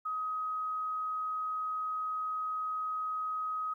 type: tone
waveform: sine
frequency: 1262 Hz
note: D#6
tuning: 24 cents sharp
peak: -32 dBFS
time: 0.05-3.74 s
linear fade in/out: 10 ms
effects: 12-bit